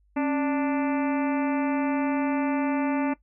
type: harmonic tone with a mistuned harmonic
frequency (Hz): 293.7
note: D4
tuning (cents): 0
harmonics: 1 / 2 / 3 / 4 / 5 / 6 / 7 / 8 / 9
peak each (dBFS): -23 / -32 / -32 / -39 / -41 / -43 / -40 / -43 / -45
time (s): 0.16-3.14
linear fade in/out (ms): 10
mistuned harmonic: 1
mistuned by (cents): -120
effects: noise-tail reverb RT60 0.1 s tail -17 dB re dry + added 50 Hz sine -60 dBFS peak until 3.22 s